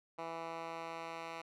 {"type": "tone with band-pass filter sweep", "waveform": "10% pulse", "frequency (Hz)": 165.2, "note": "E3", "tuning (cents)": 4, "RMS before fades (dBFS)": -44, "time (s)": [0.18, 1.42], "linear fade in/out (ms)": 10, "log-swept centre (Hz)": [1000, 1700], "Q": 0.87, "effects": []}